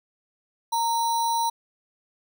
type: tone with sample-and-hold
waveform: sine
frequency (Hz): 924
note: A#5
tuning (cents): -16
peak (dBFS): -21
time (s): 0.72-1.5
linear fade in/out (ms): 10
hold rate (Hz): 4900
effects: none